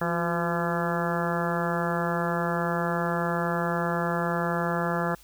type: harmonic tone with a mistuned harmonic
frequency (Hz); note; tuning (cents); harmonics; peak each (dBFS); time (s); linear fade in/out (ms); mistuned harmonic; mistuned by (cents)
170.3; F3; -43; 1 / 2 / 3 / 4 / 5 / 6 / 7 / 8 / 9 / 10; -29 / -34 / -32 / -33 / -35 / -36 / -36 / -34 / -40 / -35; 0.01-5.15; 5; 2; +61
effects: added 50 Hz sine -55 dBFS peak until 5.23 s + white hiss -55 dBFS RMS until 5.23 s